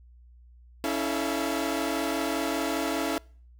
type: tone cluster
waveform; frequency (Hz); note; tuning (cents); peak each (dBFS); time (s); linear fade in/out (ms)
sawtooth; 279.7 / 324.8 / 435.6 / 682; C#4 / E4 / A4 / F5; +16 / -26 / -17 / -41; -27 / -27 / -31 / -30; 0.84-3.18; 0
effects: noise-tail reverb RT60 0.5 s tail -26 dB re dry + added 60 Hz sine -50 dBFS peak until 3.59 s